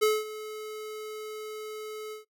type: tone with ADSR envelope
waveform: square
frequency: 430 Hz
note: A4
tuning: 40 cents flat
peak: -20 dBFS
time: 0.01-2.25 s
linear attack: 20 ms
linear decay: 210 ms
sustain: -17 dB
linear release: 130 ms
effects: noise-tail reverb RT60 0.1 s tail -21 dB re dry